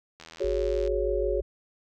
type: click train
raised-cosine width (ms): 0.2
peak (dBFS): -27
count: 56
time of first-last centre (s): 0.2-0.876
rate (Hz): 81.4
type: chord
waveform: sine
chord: F# suspended second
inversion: none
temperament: just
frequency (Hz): 370 / 416.2 / 555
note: F#4 / G#4 / C#5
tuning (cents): 0 / +4 / +2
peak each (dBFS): -29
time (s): 0.4-1.41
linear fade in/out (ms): 10
type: tone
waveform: sine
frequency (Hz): 51.3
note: G#1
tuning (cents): -21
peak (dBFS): -31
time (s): 0.44-1.42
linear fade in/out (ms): 5
effects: none